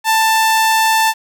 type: tone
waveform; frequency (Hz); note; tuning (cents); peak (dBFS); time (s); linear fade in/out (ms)
sawtooth; 886; A5; +12; -7; 0.04-1.14; 50
effects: 7-bit